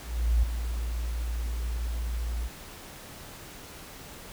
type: tone with ADSR envelope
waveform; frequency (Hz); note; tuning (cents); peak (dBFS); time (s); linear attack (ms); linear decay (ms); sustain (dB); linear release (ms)
sine; 57.7; A#1; -17; -18; 0.02-2.49; 410; 6; -10; 29
effects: pink hiss -45 dBFS RMS until 4.32 s